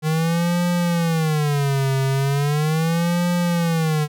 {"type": "tone with vibrato", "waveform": "square", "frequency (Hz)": 153.6, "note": "D#3", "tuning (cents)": -22, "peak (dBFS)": -18, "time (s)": [0.02, 4.08], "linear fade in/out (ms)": 50, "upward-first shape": "sine", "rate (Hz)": 0.38, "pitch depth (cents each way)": 230, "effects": []}